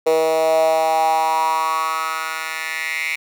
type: tone with high-pass filter sweep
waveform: 10% pulse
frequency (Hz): 160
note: D#3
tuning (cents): +49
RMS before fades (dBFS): -19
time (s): 0.06-3.16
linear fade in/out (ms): 10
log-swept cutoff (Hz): 490 to 2200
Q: 6
effects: none